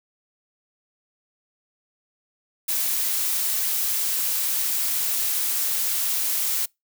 blue noise, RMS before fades -24 dBFS, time 2.68-6.66 s, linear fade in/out 10 ms, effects noise-tail reverb RT60 0.2 s tail -26 dB re dry

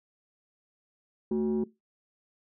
sine tone pair together, 220 / 370 Hz, A3 / F#4, 0 / 0 cents, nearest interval major sixth, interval 900 cents, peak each -26 dBFS, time 1.31-1.64 s, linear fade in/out 5 ms, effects noise-tail reverb RT60 0.2 s tail -20 dB re dry + tanh soft clip ceiling -22 dBFS

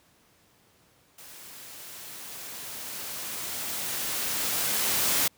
white noise with level ramp, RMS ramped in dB -47 to -24 dBFS, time 1.18-5.28 s, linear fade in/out 5 ms, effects pink hiss -62 dBFS RMS until 5.37 s + high-pass 80 Hz 12 dB/octave

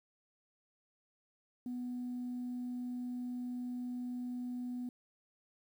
sine tone, 246.9 Hz, B3, in tune, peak -36 dBFS, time 1.66-4.89 s, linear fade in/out 2 ms, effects tanh soft clip ceiling -34 dBFS + 11-bit

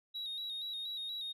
sine tone with vibrato, 3800 Hz, A#7, 33 cents sharp, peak -36 dBFS, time 0.14-1.33 s, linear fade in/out 20 ms, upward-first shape square, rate 4.2 Hz, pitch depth 40 cents each way, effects tanh soft clip ceiling -36 dBFS

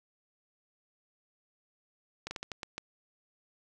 slowing click train, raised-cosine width 0.2 ms, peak -20 dBFS, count 7, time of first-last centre 2.27-2.78 s, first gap 40 ms, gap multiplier 1.3, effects none

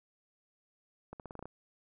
accelerating click train, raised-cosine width 1 ms, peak -30 dBFS, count 8, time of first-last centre 1.13-1.456 s, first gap 68 ms, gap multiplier 0.87, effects none

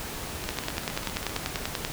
two click trains, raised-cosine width 0.2 ms, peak -10 / -18 dBFS, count 15 / 15, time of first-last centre 0.49-1.849 / 0.44-1.361 s, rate 10.3 / 15.2 Hz, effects pink hiss -36 dBFS RMS until 1.92 s

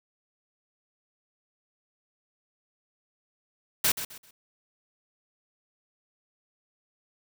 white noise with echo, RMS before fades -23 dBFS, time 3.84-3.92 s, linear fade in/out 5 ms, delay 130 ms, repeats 3, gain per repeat -11 dB, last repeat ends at 4.31 s, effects none

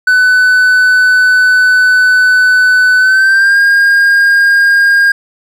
triangle tone with pitch glide, 1500 to 1617 Hz, F#6 to G#6, +23 to -47 cents, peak -3 dBFS, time 0.07-5.12 s, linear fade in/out 5 ms, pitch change +130 cents, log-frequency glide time 2.97-3.59 s, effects none

